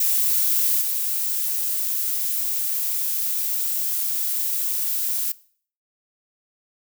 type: noise with level steps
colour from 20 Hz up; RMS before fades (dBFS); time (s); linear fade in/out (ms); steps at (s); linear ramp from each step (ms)
violet; -20 / -24; 0-5.32; 5; 0.81; 5
effects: noise-tail reverb RT60 0.5 s tail -20 dB re dry